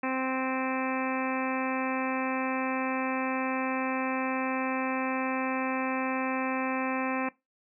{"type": "harmonic tone", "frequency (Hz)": 261.1, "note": "C4", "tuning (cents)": -3, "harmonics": [1, 2, 3, 4, 5, 6, 7, 8, 9, 10], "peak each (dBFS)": [-31, -36, -36, -36, -41, -43, -39, -45, -41, -40], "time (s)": [0.03, 7.29], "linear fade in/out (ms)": 5, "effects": ["noise-tail reverb RT60 0.2 s tail -19 dB re dry"]}